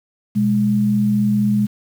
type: tone pair together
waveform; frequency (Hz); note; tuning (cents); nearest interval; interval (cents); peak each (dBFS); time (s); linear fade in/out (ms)
sine; 123.47 / 207.7; B2 / G#3; 0 / 0; major sixth; 900; -22 / -14; 0.35-1.67; 20
effects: 7-bit